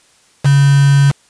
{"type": "tone with quantisation", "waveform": "sine", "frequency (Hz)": 140, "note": "C#3", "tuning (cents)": 18, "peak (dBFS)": -6, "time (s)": [0.44, 1.12], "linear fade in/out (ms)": 20, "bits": 3, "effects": ["white hiss -51 dBFS RMS until 1.29 s", "resampled to 22050 Hz"]}